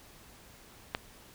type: click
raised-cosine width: 0.3 ms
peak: -14 dBFS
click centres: 0.949 s
effects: pink hiss -55 dBFS RMS until 1.34 s